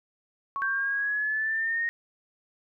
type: tone with exponential decay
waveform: sine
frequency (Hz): 1108.7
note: C#6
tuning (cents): 0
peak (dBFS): -27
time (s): 0.56-1.35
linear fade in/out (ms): 0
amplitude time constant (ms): 170
type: exponential sweep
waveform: sine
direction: up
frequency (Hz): 1568 to 1867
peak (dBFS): -25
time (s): 0.62-1.89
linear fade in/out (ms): 0
effects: none